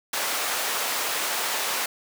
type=high-pass noise; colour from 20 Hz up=pink; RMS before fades=-27 dBFS; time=0.13-1.86 s; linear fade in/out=5 ms; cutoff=690 Hz; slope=12 dB/octave; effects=none